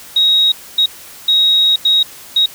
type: tone bursts at uneven times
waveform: sine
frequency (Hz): 3786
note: A#7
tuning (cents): +26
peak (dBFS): -8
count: 5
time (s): 0.16-0.52 / 0.78-0.86 / 1.28-1.76 / 1.85-2.03 / 2.36-2.46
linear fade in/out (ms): 5
effects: white hiss -36 dBFS RMS until 2.54 s